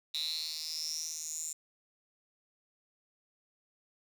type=tone with high-pass filter sweep; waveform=10% pulse; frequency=157.2 Hz; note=D#3; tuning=18 cents sharp; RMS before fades=-38 dBFS; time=0.14-1.53 s; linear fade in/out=5 ms; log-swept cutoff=3800 to 7400 Hz; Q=10; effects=none